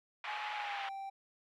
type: band-pass noise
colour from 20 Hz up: white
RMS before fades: -42 dBFS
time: 0.24-0.89 s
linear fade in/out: 2 ms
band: 770 to 2700 Hz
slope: 24 dB/octave
type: tone with pitch glide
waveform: triangle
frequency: 843 to 782 Hz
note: G#5 to G5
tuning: +26 to -4 cents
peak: -38 dBFS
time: 0.27-1.1 s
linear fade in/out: 10 ms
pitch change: -130 cents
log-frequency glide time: 0.54-0.89 s
effects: MP3 96 kbps